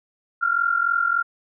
sine tone pair together, 1369.6 / 1413 Hz, F6 / F6, -34 / +20 cents, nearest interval minor second, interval 54 cents, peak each -21 dBFS, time 0.41-1.23 s, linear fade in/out 20 ms, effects none

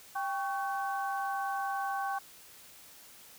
sine tone cluster, 790 / 1115 / 1527 Hz, G5 / C#6 / G6, +13 / +10 / -46 cents, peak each -33 / -37 / -39 dBFS, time 0.15-2.19 s, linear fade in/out 10 ms, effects white hiss -54 dBFS RMS until 3.38 s

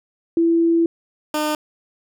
sine / 15% pulse tone pair in turn, 333.8 / 303.4 Hz, E4 / D#4, +22 / -44 cents, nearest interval major second, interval 166 cents, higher first, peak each -13 dBFS, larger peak neither, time 0.37-0.86 / 1.34-1.55 s, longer first, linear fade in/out 2 ms, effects none

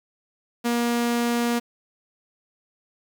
sawtooth tone, 237.5 Hz, A#3, 33 cents sharp, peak -17 dBFS, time 0.64-1.6 s, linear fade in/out 20 ms, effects 8-bit

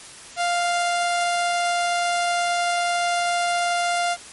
sawtooth tone, 698.5 Hz, F5, in tune, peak -16 dBFS, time 0.36-4.17 s, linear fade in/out 50 ms, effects white hiss -41 dBFS RMS until 4.32 s + MP3 48 kbps

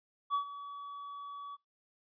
triangle tone with ADSR envelope, 1138 Hz, C#6, 45 cents sharp, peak -25 dBFS, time 0.3-1.57 s, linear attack 42 ms, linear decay 100 ms, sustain -15 dB, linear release 29 ms, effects noise-tail reverb RT60 0.2 s tail -24 dB re dry + resampled to 11025 Hz

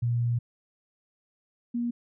sine tone pair in turn, 119.1 / 238.2 Hz, A#2 / A#3, +38 / +38 cents, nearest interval octave, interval 1200 cents, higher second, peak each -23 / -26 dBFS, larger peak first, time 0.02-0.39 / 1.74-1.91 s, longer first, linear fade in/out 10 ms, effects none

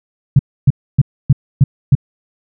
sine tone bursts, 135.8 Hz, C#3, 35 cents flat, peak -3 dBFS, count 6, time 0.36-1.952 s, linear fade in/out 5 ms, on 32 ms, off 280 ms, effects none

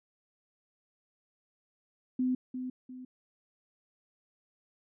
sine tone with echo, 254.4 Hz, C4, 48 cents flat, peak -26 dBFS, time 2.19-2.35 s, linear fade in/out 5 ms, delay 350 ms, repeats 2, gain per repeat -8 dB, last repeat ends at 3.05 s, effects none

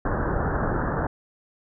pink low-pass noise, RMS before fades -25 dBFS, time 0.05-1.07 s, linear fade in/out 5 ms, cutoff 1700 Hz, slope 96 dB/octave, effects none

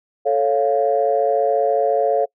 sine chord, A augmented, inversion none, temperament equal, 440 / 554.4 / 698.5 Hz, A4 / C#5 / E#5, 0 / 0 / 0 cents, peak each -19 / -18 / -19 dBFS, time 0.25-2.26 s, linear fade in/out 20 ms, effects noise-tail reverb RT60 0.1 s tail -25 dB re dry + tanh soft clip ceiling -5 dBFS

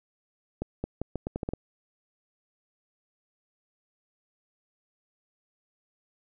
accelerating click train, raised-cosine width 2 ms, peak -17 dBFS, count 9, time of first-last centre 0.62-1.535 s, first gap 220 ms, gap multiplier 0.8, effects none

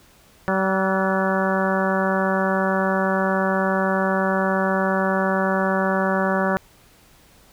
harmonic tone with a mistuned harmonic, 191.3 Hz, G3, 42 cents flat, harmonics 1 / 2 / 3 / 4 / 5 / 6 / 7 / 8 / 9, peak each -23 / -27 / -24 / -28 / -29 / -29 / -32 / -28 / -30 dBFS, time 0.48-6.57 s, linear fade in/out 0 ms, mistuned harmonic 8, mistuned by -62 cents, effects pink hiss -53 dBFS RMS until 7.52 s

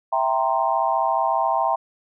sine chord, C dominant seventh, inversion first, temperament equal, 659.3 / 784 / 932.3 / 1046.5 Hz, E5 / G5 / Bb5 / C6, 0 / 0 / 0 / 0 cents, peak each -24 / -23 / -23 / -25 dBFS, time 0.12-1.76 s, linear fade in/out 10 ms, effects none

